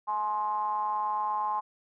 triangle ring-modulated tone, 103.83 Hz, G#2, in tune, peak -22 dBFS, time 0.07-1.61 s, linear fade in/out 20 ms, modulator 949 Hz, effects none

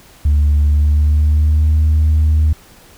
sine tone with pitch glide, 73.42 to 77.25 Hz, D2 to D#2, 0 to -12 cents, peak -7 dBFS, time 0.25-2.53 s, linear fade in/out 5 ms, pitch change +88 cents, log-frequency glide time 0.63-1.77 s, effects tanh soft clip ceiling -7 dBFS + pink hiss -44 dBFS RMS until 2.97 s

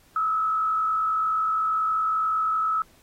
sine tone with frequency modulation, 1294 Hz, E6, 32 cents flat, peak -21 dBFS, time 0.16-2.82 s, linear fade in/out 2 ms, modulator 50.9 Hz, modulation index 0.59, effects pink hiss -58 dBFS RMS until 3.02 s + AAC 48 kbps

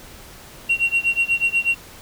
sine tone with tremolo, 2746 Hz, F7, 30 cents flat, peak -12 dBFS, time 0.69-1.75 s, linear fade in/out 10 ms, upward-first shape sine, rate 8.2 Hz, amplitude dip 95%, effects tanh soft clip ceiling -12 dBFS + pink hiss -42 dBFS RMS until 2.01 s

